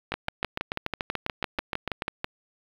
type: two click trains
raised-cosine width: 0.3 ms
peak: -11 / -11 dBFS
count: 14 / 14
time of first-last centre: 0.12-2.244 / 0.14-2.021 s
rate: 6.12 / 6.91 Hz
effects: low-pass 4000 Hz 12 dB/octave + 7-bit